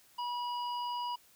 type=harmonic tone; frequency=971 Hz; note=B5; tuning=30 cents flat; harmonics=1 / 3 / 5; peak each=-34 / -44 / -48 dBFS; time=0.18-1.16 s; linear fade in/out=10 ms; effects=white hiss -63 dBFS RMS until 1.35 s